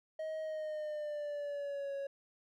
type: tone with pitch glide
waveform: triangle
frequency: 630 to 554.8 Hz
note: D#5 to C#5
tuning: +21 to +1 cents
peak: -35 dBFS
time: 0.19-2.07 s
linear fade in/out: 5 ms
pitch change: -220 cents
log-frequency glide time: 0.42-1.94 s
effects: none